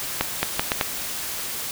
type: accelerating click train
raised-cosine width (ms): 0.3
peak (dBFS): -3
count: 5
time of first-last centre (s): 0.21-0.812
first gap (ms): 220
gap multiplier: 0.75
effects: white hiss -30 dBFS RMS until 1.71 s